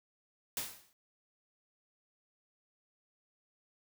white noise with exponential decay, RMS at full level -34 dBFS, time 0.57-0.93 s, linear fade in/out 1 ms, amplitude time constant 77 ms, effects none

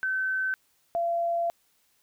sine tone pair in turn, 1532 / 682.4 Hz, G6 / F5, -40 / -40 cents, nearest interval octave + major second, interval 1400 cents, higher first, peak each -25 / -24 dBFS, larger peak second, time 0.03-0.54 / 0.95-1.5 s, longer second, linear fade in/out 0 ms, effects white hiss -68 dBFS RMS until 2.02 s

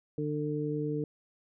harmonic tone, 149.4 Hz, D3, 30 cents sharp, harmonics 1 / 2 / 3, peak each -34 / -34 / -34 dBFS, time 0.18-1.04 s, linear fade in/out 2 ms, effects none

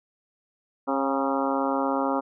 harmonic tone with a mistuned harmonic, 136.2 Hz, C#3, 30 cents flat, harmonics 2 / 3 / 4 / 5 / 6 / 7 / 8 / 9 / 10, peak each -27 / -34 / -29 / -34 / -31 / -31 / -36 / -33 / -37 dBFS, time 0.87-2.21 s, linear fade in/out 20 ms, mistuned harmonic 5, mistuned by +55 cents, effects none

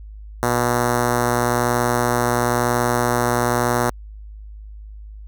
5% pulse tone with notch filter, 121 Hz, B2, 35 cents flat, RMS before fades -19 dBFS, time 0.43-3.9 s, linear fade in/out 0 ms, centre 3200 Hz, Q 0.95, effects added 52 Hz sine -34 dBFS peak until 5.27 s

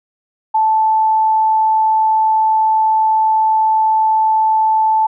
sine tone, 876 Hz, A5, 8 cents flat, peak -10 dBFS, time 0.54-5.07 s, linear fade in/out 10 ms, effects none

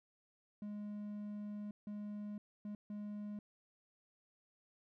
triangle tone bursts at uneven times, 207.7 Hz, G#3, in tune, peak -40 dBFS, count 4, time 0.62-1.71 / 1.87-2.38 / 2.65-2.75 / 2.9-3.39 s, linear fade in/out 2 ms, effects none

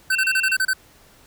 square tone bursts, 1532 Hz, G6, 40 cents flat, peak -18 dBFS, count 8, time 0.1-0.734 s, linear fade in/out 5 ms, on 53 ms, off 30 ms
sine tone, 2700 Hz, E7, 41 cents sharp, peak -22 dBFS, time 0.12-0.56 s, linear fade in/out 10 ms
effects pink hiss -52 dBFS RMS until 1.26 s

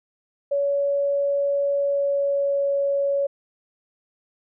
sine tone with pitch glide, 564 to 559.8 Hz, C#5 to C#5, +30 to +17 cents, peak -19 dBFS, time 0.51-3.27 s, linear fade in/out 10 ms, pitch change -13 cents, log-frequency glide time 1.76-2.72 s, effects none

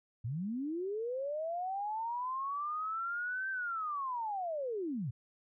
sine linear two-way sweep, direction up then down, 103.83 to 1568 to 103.83 Hz, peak -34 dBFS, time 0.24-5.11 s, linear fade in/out 10 ms, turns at 3.5 s, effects none

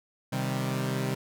sawtooth chord, C minor, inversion none, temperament equal, 130.81 / 155.56 / 196 Hz, C3 / Eb3 / G3, 0 / 0 / 0 cents, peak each -26 / -31 / -29 dBFS, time 0.32-1.15 s, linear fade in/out 10 ms, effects none

